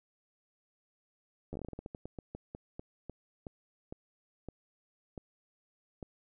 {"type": "slowing click train", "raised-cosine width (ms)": 2, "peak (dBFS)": -28, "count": 23, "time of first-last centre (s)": [1.53, 6.028], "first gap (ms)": 11, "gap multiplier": 1.23, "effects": []}